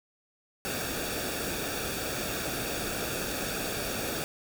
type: noise with comb filter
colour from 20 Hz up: pink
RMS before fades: -33 dBFS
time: 0.65-4.24 s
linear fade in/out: 0 ms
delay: 0.98 ms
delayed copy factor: -0.65
effects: none